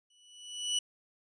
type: tone with exponential growth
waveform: sawtooth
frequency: 2955 Hz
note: F#7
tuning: 3 cents flat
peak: -23 dBFS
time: 0.1-0.79 s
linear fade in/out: 5 ms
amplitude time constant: 150 ms
effects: resampled to 22050 Hz